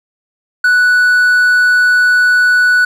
triangle tone, 1480 Hz, F#6, in tune, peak -5 dBFS, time 0.64-2.85 s, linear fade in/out 5 ms, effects none

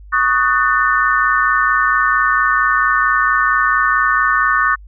sine chord, D# half-diminished seventh, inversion third, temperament just, 1120.1 / 1244.5 / 1493.4 / 1792.1 Hz, C#6 / D#6 / F#6 / A6, +18 / 0 / +16 / +31 cents, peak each -17 dBFS, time 0.12-4.76 s, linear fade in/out 20 ms, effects added 50 Hz sine -35 dBFS peak until 4.87 s

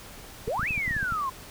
sine exponential two-way sweep, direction up then down, 397.8 to 2662 to 1022 Hz, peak -26 dBFS, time 0.47-1.3 s, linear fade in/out 10 ms, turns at 0.69 s
clicks, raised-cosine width 5 ms, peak -22 dBFS, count 10, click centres 0.479 / 0.595 / 0.631 / 0.708 / 0.778 / 0.879 / 0.91 / 0.966 / 1.029 / 1.123 s
effects pink hiss -45 dBFS RMS until 1.5 s

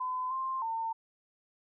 sine tone with pitch steps, 1016 / 1052 / 904 Hz, B5 / C6 / A5, +49 / +9 / +47 cents, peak -31 dBFS, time 0-0.93 s, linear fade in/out 10 ms, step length 310 ms, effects none

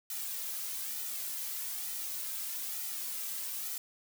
blue noise with flanger, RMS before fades -38 dBFS, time 0.1-3.78 s, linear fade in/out 2 ms, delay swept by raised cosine 1.8 to 2.8 ms, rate 1.1 Hz, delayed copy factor -0.6, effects none

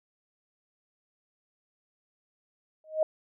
sine tone with exponential growth, 626 Hz, D#5, 10 cents sharp, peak -18 dBFS, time 2.84-3.03 s, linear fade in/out 2 ms, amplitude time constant 41 ms, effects none

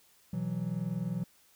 triangle chord, B suspended fourth, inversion none, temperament equal, 123.47 / 164.81 / 185 Hz, B2 / E3 / F#3, 0 / 0 / 0 cents, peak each -36 / -33 / -33 dBFS, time 0.33-1.24 s, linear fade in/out 5 ms, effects white hiss -64 dBFS RMS until 1.55 s

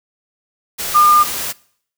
sine tone in noise, 1207 Hz, D6, 47 cents sharp, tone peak -7 dBFS, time 0.94-1.24 s, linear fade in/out 20 ms, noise white, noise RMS -23 dBFS, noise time 0.78-1.53 s, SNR +13 dB, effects noise-tail reverb RT60 0.6 s tail -22 dB re dry

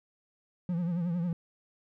triangle tone with vibrato, 172.9 Hz, F3, 17 cents flat, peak -26 dBFS, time 0.69-1.33 s, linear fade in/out 2 ms, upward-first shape triangle, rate 11 Hz, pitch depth 100 cents each way, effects none

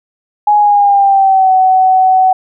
sine tone with pitch glide, 834 to 751.6 Hz, G#5 to F#5, +7 to +27 cents, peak -5 dBFS, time 0.47-2.33 s, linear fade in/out 5 ms, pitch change -180 cents, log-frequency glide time 0.58-1.53 s, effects none

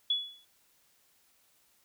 sine tone with exponential decay, 3399 Hz, G#7, 39 cents sharp, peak -23 dBFS, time 0.1-0.45 s, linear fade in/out 5 ms, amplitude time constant 75 ms, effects white hiss -68 dBFS RMS until 1.84 s

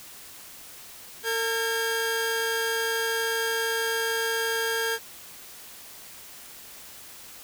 sawtooth tone pair together, 453.2 / 1615 Hz, A#4 / G#6, -49 / -49 cents, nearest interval octave + minor seventh, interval 2200 cents, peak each -24 dBFS, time 1.23-4.99 s, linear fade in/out 50 ms, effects white hiss -45 dBFS RMS until 7.43 s

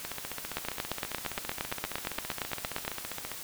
two click trains, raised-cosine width 0.3 ms, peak -14 / -19 dBFS, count 21 / 50, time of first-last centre 0.57-2.879 / 0.05-3.317 s, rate 8.66 / 15 Hz, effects white hiss -42 dBFS RMS until 3.43 s

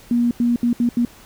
sine tone bursts at uneven times, 238.8 Hz, A#3, 42 cents sharp, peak -14 dBFS, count 5, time 0.11-0.31 / 0.4-0.56 / 0.63-0.73 / 0.8-0.89 / 0.97-1.05 s, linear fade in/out 2 ms, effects pink hiss -46 dBFS RMS until 1.25 s

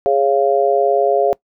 harmonic tone, 138.5 Hz, C#3, 1 cent flat, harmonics 3 / 4 / 5, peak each -16 / -16 / -16 dBFS, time 0.06-1.33 s, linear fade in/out 0 ms, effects noise-tail reverb RT60 0.1 s tail -22 dB re dry

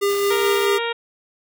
square tone with tremolo, 402.1 Hz, G4, 44 cents sharp, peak -17 dBFS, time 0.01-0.79 s, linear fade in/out 20 ms, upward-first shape sine, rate 4.6 Hz, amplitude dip 30%
white noise, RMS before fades -34 dBFS, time 0.08-0.67 s, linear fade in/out 20 ms
harmonic tone, 466.2 Hz, A#4, in tune, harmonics 1 / 2 / 3 / 4 / 5 / 6 / 7 / 8, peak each -25 / -28 / -30 / -31 / -32 / -33 / -33 / -34 dBFS, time 0.3-0.93 s, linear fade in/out 10 ms
effects none

